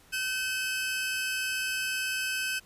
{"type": "tone pair together", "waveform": "sawtooth", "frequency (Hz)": [1533.6, 2582], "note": ["G6", "E7"], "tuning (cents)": [-38, -37], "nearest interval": "major sixth", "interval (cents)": 901, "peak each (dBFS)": [-28, -29], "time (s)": [0.12, 2.6], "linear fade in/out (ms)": 20, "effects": ["pink hiss -58 dBFS RMS until 2.65 s", "resampled to 32000 Hz"]}